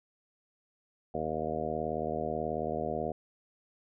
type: harmonic tone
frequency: 78.4 Hz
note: D#2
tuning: 14 cents sharp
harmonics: 1 / 2 / 3 / 4 / 5 / 6 / 7 / 8 / 9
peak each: -45 / -42 / -40 / -44 / -39 / -38 / -40 / -38 / -37 dBFS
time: 1.14-3.12 s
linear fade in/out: 5 ms
effects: none